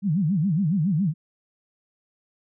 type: tone with vibrato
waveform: sine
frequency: 174.61 Hz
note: F3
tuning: in tune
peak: -19 dBFS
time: 0.02-1.14 s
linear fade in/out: 50 ms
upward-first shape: sine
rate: 7.2 Hz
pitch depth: 290 cents each way
effects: none